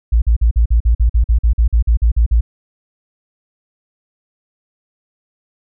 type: tone bursts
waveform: sine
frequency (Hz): 56.9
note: A#1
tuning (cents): -41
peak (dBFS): -8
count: 16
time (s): 0.12-2.41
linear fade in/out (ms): 10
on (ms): 100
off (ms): 46
effects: none